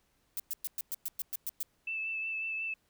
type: noise bursts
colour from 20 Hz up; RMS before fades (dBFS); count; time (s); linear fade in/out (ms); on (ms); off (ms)
violet; -35; 10; 0.37-1.63; 0; 27; 110
type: tone with vibrato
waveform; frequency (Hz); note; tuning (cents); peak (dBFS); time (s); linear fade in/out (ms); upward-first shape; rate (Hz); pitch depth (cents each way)
sine; 2637; E7; 0; -33; 1.87-2.74; 5; triangle; 5.5; 23
effects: pink hiss -73 dBFS RMS until 2.89 s